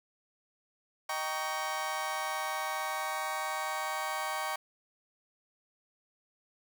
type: chord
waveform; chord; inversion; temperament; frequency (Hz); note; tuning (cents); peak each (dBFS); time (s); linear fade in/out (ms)
30% pulse; Eb dominant seventh; none; just; 622.3 / 777.8 / 933.4 / 1120.1; Eb5 / G5 / Bb5 / Db6; 0 / -14 / +2 / +18; -38 / -35 / -37 / -34; 1.09-4.56; 5
effects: none